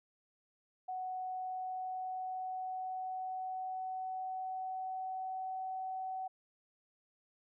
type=tone with pitch glide; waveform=sine; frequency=743 to 754.2 Hz; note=F#5 to F#5; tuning=+7 to +33 cents; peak=-37 dBFS; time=0.88-6.28 s; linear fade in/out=10 ms; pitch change=+26 cents; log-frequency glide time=1.18-5.6 s; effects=none